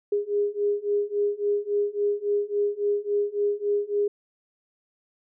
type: beating tone pair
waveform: sine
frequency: 408.3 / 411.9 Hz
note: G#4 / G#4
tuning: -29 / -14 cents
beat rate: 3.6 Hz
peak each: -26 / -25 dBFS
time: 0.12-4.08 s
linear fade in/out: 5 ms
effects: none